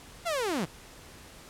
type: linear sweep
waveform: sawtooth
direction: down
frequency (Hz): 713 to 138.59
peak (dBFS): -24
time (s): 0.25-0.66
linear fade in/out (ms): 20
effects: pink hiss -50 dBFS RMS until 1.49 s + low-pass 12000 Hz 12 dB/octave